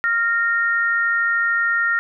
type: tone pair together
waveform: sine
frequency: 1396.9 / 1846.5 Hz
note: F6 / A#6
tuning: 0 / -17 cents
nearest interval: perfect fourth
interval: 483 cents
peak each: -19 dBFS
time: 0.04-1.99 s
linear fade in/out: 0 ms
effects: none